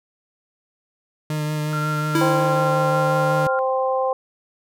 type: tone with vibrato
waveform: 40% pulse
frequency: 151.9 Hz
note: D#3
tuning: 41 cents flat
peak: -21 dBFS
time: 1.3-3.47 s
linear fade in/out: 2 ms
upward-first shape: triangle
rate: 5.5 Hz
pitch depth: 19 cents each way
type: tone with pitch glide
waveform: sine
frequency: 1375 to 1391.8 Hz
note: F6 to F6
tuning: -27 to -6 cents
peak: -25 dBFS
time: 1.73-3.59 s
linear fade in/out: 0 ms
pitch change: +21 cents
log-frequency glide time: 2.84-3.39 s
type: tone with exponential decay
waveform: square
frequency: 329.6 Hz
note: E4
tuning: in tune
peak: -17 dBFS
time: 2.15-3.12 s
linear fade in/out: 2 ms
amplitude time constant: 210 ms
type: harmonic tone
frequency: 261.6 Hz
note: C4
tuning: in tune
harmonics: 2 / 3 / 4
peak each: -20 / -24 / -26 dBFS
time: 2.21-4.13 s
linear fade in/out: 2 ms
effects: none